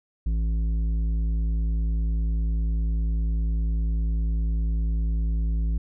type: tone with tanh clipping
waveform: sine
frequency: 55 Hz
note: A1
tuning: in tune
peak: -23 dBFS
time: 0.26-5.78 s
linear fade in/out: 5 ms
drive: 9 dB
effects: none